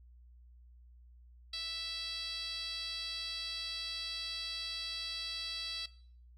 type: tone with band-pass filter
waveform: 10% pulse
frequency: 659.3 Hz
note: E5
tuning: in tune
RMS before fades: -40 dBFS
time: 1.53-5.86 s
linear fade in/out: 5 ms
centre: 4400 Hz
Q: 5.5
effects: noise-tail reverb RT60 0.5 s tail -18 dB re dry + added 60 Hz sine -55 dBFS peak until 6.37 s